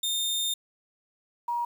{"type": "tone pair in turn", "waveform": ["sawtooth", "sine"], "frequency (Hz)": [3636, 951.4], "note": ["A#7", "A#5"], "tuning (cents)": [-44, 35], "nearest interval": "octave + major seventh", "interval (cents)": 2321, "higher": "first", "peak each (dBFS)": [-23, -26], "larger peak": "first", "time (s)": [[0.03, 0.54], [1.48, 1.65]], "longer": "first", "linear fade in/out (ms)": 5, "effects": ["9-bit"]}